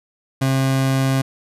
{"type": "tone", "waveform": "30% pulse", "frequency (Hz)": 133.7, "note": "C3", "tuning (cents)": 38, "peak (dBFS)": -13, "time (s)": [0.41, 1.22], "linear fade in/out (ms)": 10, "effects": ["resampled to 32000 Hz"]}